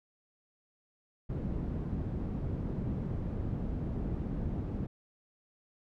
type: low-pass noise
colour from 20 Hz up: white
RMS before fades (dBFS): -35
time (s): 1.29-4.87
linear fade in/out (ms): 10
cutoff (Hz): 180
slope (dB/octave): 12
effects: none